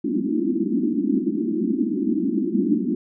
white band-pass noise, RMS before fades -22 dBFS, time 0.04-2.95 s, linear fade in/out 5 ms, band 190 to 350 Hz, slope 96 dB/octave, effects none

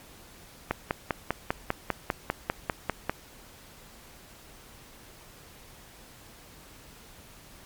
click train, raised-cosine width 0.5 ms, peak -10 dBFS, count 13, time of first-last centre 0.71-3.096 s, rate 5.03 Hz, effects pink hiss -51 dBFS RMS until 7.65 s + MP3 96 kbps

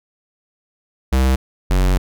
square tone pair in turn, 65.41 / 46.25 Hz, C2 / F#1, 0 / 0 cents, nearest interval tritone, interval 600 cents, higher first, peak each -13 dBFS, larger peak neither, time 1.12-1.36 / 1.7-1.98 s, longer second, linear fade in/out 10 ms, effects none

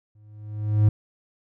triangle tone with exponential growth, 105.9 Hz, G#2, 34 cents sharp, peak -10 dBFS, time 0.15-0.89 s, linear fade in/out 5 ms, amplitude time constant 160 ms, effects none

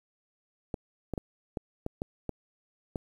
clicks, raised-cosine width 2 ms, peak -19 dBFS, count 8, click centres 0.742 / 1.137 / 1.178 / 1.572 / 1.864 / 2.019 / 2.293 / 2.958 s, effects 9-bit

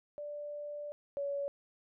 sine tone pair in turn, 587.3 / 564.5 Hz, D5 / C#5, 0 / +31 cents, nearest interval minor second, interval 69 cents, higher first, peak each -39 / -33 dBFS, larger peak second, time 0.18-0.92 / 1.17-1.48 s, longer first, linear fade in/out 0 ms, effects none

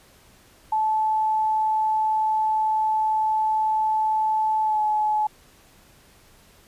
sine tone with pitch glide, 869 to 853.1 Hz, A5 to G#5, -22 to +46 cents, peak -19 dBFS, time 0.72-5.27 s, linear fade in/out 5 ms, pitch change -32 cents, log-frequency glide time 4.63-4.81 s, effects pink hiss -54 dBFS RMS until 6.67 s + resampled to 32000 Hz

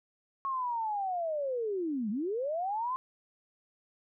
sine linear two-way sweep, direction down then up, 1099 to 196 to 1060 Hz, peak -30 dBFS, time 0.45-2.96 s, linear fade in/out 0 ms, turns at 2.1 s, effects none

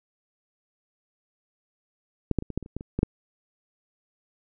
clicks, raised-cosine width 3 ms, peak -10 / -10 / -21 / -21 / -12 / -25 / -30 / -18 / -25 / -13 / -6 dBFS, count 11, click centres 2.313 / 2.387 / 2.424 / 2.503 / 2.576 / 2.627 / 2.661 / 2.766 / 2.809 / 2.99 / 3.031 s, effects none

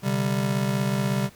square chord, C suspended second, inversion none, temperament just, 130.81 / 147.16 / 196.22 Hz, C3 / D3 / G3, 0 / +4 / +2 cents, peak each -27 / -31 / -26 dBFS, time 0.02-1.3 s, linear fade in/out 50 ms, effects pink hiss -52 dBFS RMS until 1.35 s

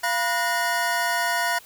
square tone cluster, 692 / 971 / 1458 / 1847 Hz, F5 / B5 / F#6 / A#6, -16 / -30 / -26 / -16 cents, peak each -28 dBFS, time 0.03-1.59 s, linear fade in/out 10 ms, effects white hiss -49 dBFS RMS until 1.65 s

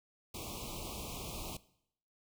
pink band-stop noise, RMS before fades -43 dBFS, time 0.34-1.57 s, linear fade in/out 5 ms, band 1200 to 2300 Hz, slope 96 dB/octave, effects noise-tail reverb RT60 0.7 s tail -19 dB re dry

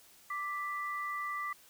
sine tone pair together, 1174.7 / 1977.9 Hz, D6 / B6, 0 / +2 cents, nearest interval major sixth, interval 902 cents, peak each -36 / -39 dBFS, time 0.3-1.53 s, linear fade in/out 5 ms, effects white hiss -60 dBFS RMS until 1.69 s

